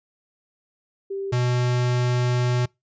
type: tone pair in turn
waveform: sine / square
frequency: 392 / 123.47 Hz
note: G4 / B2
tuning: 0 / 0 cents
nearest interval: octave + minor sixth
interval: 2000 cents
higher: first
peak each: -26 / -20 dBFS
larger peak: second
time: 1.1-1.32 / 1.32-2.66 s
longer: second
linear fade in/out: 10 ms
effects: noise-tail reverb RT60 0.2 s tail -25 dB re dry + resampled to 16000 Hz